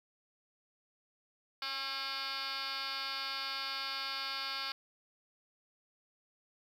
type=tone with frequency modulation; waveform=sine; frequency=2960 Hz; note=F#7; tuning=in tune; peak=-34 dBFS; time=1.62-4.72 s; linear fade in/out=2 ms; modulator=268 Hz; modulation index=7.4; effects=tanh soft clip ceiling -33 dBFS + 11-bit